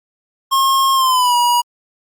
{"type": "tone with pitch glide", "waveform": "square", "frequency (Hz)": [1076, 964.2], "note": ["C6", "B5"], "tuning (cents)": [48, -42], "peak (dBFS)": -12, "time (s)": [0.51, 1.62], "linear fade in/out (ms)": 20, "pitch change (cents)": -190, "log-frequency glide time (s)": [0.94, 1.35], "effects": ["Opus 48 kbps"]}